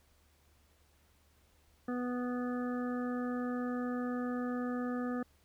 harmonic tone, 246.9 Hz, B3, in tune, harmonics 1 / 2 / 3 / 5 / 6 / 7, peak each -34 / -41 / -47 / -45 / -53 / -50 dBFS, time 1.88-5.23 s, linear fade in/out 5 ms, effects added 74 Hz sine -68 dBFS peak until 5.44 s + pink hiss -70 dBFS RMS until 5.44 s

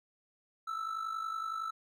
triangle tone with amplitude modulation, 1318.5 Hz, E6, in tune, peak -30 dBFS, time 0.67-1.71 s, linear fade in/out 10 ms, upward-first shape sine, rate 50.8 Hz, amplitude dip 65%, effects none

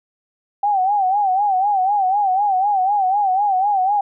sine tone with vibrato, 784 Hz, G5, in tune, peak -14 dBFS, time 0.63-4.01 s, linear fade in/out 5 ms, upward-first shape sine, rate 4 Hz, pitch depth 110 cents each way, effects none

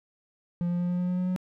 triangle tone with pitch steps, 173.9 / 175.21 / 176.53 / 177.86 / 179.2 / 180.55 / 181.91 / 183.29 Hz, F3 / F3 / F3 / F3 / F3 / F#3 / F#3 / F#3, -7 / +6 / +19 / +32 / +45 / -42 / -29 / -16 cents, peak -23 dBFS, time 0.61-1.362 s, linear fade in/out 0 ms, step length 94 ms, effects none

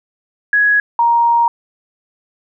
sine tone pair in turn, 1671 / 937.8 Hz, G#6 / A#5, +10 / +10 cents, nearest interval minor seventh, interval 1000 cents, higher first, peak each -9 dBFS, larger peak neither, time 0.53-0.8 / 0.99-1.48 s, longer second, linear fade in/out 2 ms, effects none

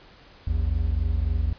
triangle tone pair together, 57.06 / 80.7 Hz, A#1 / E2, -36 / -36 cents, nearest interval tritone, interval 600 cents, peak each -22 dBFS, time 0.47-1.53 s, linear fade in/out 5 ms, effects pink hiss -51 dBFS RMS until 1.58 s + resampled to 11025 Hz

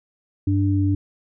sine tone pair together, 97.08 / 293.7 Hz, G2 / D4, -16 / 0 cents, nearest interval octave + perfect fifth, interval 1916 cents, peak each -18 / -21 dBFS, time 0.47-0.95 s, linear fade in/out 5 ms, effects none

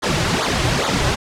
pink noise with flanger, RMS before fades -18 dBFS, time 0.02-1.16 s, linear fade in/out 20 ms, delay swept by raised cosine 0.36 to 4.46 ms, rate 2.4 Hz, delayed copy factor -0.95, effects low-pass 6000 Hz 12 dB/octave

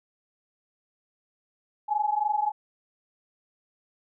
sine tone pair together, 830.6 / 854 Hz, G#5 / G#5, 0 / +48 cents, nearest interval unison, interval 48 cents, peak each -26 dBFS, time 1.88-2.52 s, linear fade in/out 20 ms, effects none

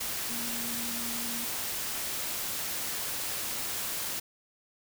sine tone in noise, 234.8 Hz, A#3, 13 cents sharp, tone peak -40 dBFS, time 0.3-1.45 s, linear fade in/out 10 ms, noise white, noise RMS -34 dBFS, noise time 0-4.2 s, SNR -9 dB, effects none

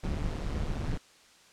brown noise with amplitude modulation, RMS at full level -29 dBFS, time 0.03-0.98 s, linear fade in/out 10 ms, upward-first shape sine, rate 152 Hz, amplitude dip 70%, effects white hiss -58 dBFS RMS until 1.52 s + low-pass 7000 Hz 12 dB/octave

